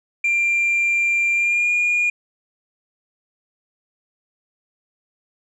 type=tone with pitch glide; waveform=sine; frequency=2378 to 2429 Hz; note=D7 to D#7; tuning=+21 to -42 cents; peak=-14 dBFS; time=0.24-2.1 s; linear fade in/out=5 ms; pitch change=+37 cents; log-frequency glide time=1.33-1.7 s; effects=tanh soft clip ceiling -14 dBFS